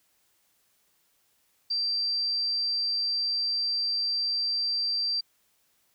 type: tone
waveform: sine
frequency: 4699 Hz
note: D8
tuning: in tune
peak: -25 dBFS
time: 1.7-5.21 s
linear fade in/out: 10 ms
effects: white hiss -69 dBFS RMS until 5.94 s